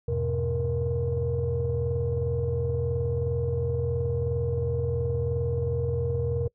sine tone cluster, 84.7 / 103.8 / 126.7 / 470.8 Hz, E2 / G#2 / B2 / A#4, +48 / 0 / +45 / +17 cents, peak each -29 / -34 / -28 / -27 dBFS, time 0.08-6.48 s, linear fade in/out 5 ms, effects noise-tail reverb RT60 0.1 s tail -25 dB re dry + tanh soft clip ceiling -18 dBFS

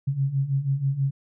sine beating tone pair, 133.4 / 139.6 Hz, C3 / C#3, +34 / +13 cents, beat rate 6.2 Hz, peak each -27 / -23 dBFS, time 0.07-1.11 s, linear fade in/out 10 ms, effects none

